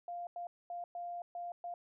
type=tone bursts at uneven times; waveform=sine; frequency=698.5 Hz; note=F5; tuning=in tune; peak=-39 dBFS; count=6; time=0.08-0.27 / 0.36-0.47 / 0.7-0.84 / 0.95-1.22 / 1.35-1.52 / 1.64-1.74 s; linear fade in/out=2 ms; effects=none